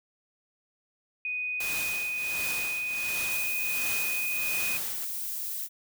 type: tone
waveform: sine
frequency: 2489 Hz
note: D#7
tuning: in tune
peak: -29 dBFS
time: 1.25-4.77 s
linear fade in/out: 2 ms
type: noise with tremolo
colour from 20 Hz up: white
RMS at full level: -33 dBFS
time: 1.6-5.05 s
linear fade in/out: 5 ms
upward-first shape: triangle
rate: 1.4 Hz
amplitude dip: 75%
type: noise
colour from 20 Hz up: violet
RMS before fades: -34 dBFS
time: 3.28-5.69 s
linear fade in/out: 50 ms
effects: none